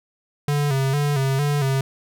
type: tone with vibrato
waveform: square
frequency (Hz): 140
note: C#3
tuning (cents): +18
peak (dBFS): -19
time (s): 0.48-1.81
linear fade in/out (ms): 2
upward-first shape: square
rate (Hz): 2.2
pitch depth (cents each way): 66
effects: none